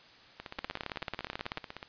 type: two click trains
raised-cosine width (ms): 0.3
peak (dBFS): -24 / -18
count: 24 / 19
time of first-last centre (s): 0.4-1.829 / 0.59-1.574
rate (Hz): 16.1 / 18.3
effects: white hiss -56 dBFS RMS until 1.88 s + resampled to 11025 Hz